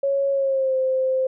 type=tone with pitch glide; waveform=sine; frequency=553 to 522 Hz; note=C#5 to C5; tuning=-4 to -4 cents; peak=-18 dBFS; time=0.03-1.27 s; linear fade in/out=5 ms; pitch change=-100 cents; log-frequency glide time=0.31-0.76 s; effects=none